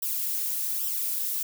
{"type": "noise with flanger", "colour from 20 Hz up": "violet", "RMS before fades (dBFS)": -29, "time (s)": [0.02, 1.43], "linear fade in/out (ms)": 5, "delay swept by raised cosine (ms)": [0.45, 3.05], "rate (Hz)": 1.2, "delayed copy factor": -0.8, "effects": []}